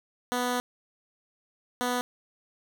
10% pulse tone pair in turn, 246.9 / 246.9 Hz, B3 / B3, 0 / 0 cents, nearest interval unison, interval 0 cents, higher neither, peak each -18 / -18 dBFS, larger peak neither, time 0.32-0.6 / 1.81-2.01 s, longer first, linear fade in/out 0 ms, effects none

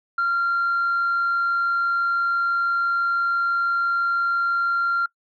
sine tone, 1383 Hz, F6, 17 cents flat, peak -17 dBFS, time 0.18-5.06 s, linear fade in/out 5 ms, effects noise-tail reverb RT60 0.1 s tail -24 dB re dry + tanh soft clip ceiling -16 dBFS

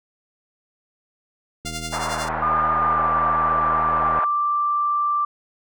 5% pulse tone with tremolo, 698.5 Hz, F5, in tune, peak -15 dBFS, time 1.65-2.29 s, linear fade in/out 10 ms, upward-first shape triangle, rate 11 Hz, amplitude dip 75%
click train, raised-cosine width 3 ms, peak -23 dBFS, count 203, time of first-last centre 1.65-4.188 s, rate 79.6 Hz
pink band-pass noise, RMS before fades -26 dBFS, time 1.92-4.25 s, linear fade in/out 10 ms, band 660 to 1400 Hz, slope 24 dB/octave
sine tone with pitch glide, 1210 to 1176.2 Hz, D#6 to D6, -49 to +2 cents, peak -18 dBFS, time 2.42-5.25 s, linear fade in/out 5 ms, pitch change -49 cents, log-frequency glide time 2.81-3.08 s
effects none

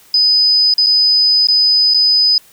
sine tone with dropouts, 5000 Hz, D#8, 8 cents sharp, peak -8 dBFS, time 0.14-2.38 s, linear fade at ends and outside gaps 2 ms, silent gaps 0.739-0.781 / 0.863-0.867 / 1.471-1.485 / 1.938-1.944 s, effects white hiss -46 dBFS RMS until 2.52 s

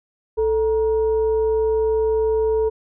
sine tone with frequency modulation, 440 Hz, A4, in tune, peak -16 dBFS, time 0.37-2.7 s, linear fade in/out 20 ms, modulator 503 Hz, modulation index 0.35, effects none

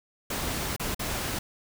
pink noise with dropouts, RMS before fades -31 dBFS, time 0.3-1.39 s, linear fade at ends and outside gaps 5 ms, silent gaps 0.764-0.796 / 0.947-0.993 s, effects none

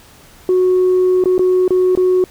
sine tone with dropouts, 367.5 Hz, F#4, 12 cents flat, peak -8 dBFS, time 0.49-2.24 s, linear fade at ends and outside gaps 1 ms, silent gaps 1.239-1.257 / 1.38-1.393 / 1.679-1.706 / 1.952-1.974 s, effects tanh soft clip ceiling -7 dBFS + pink hiss -44 dBFS RMS until 2.3 s

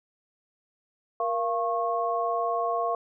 sine tone cluster, 470.3 / 689 / 1093 Hz, A#4 / F5 / C#6, +15 / -24 / -25 cents, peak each -31 / -27 / -29 dBFS, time 1.2-2.95 s, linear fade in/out 2 ms, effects none

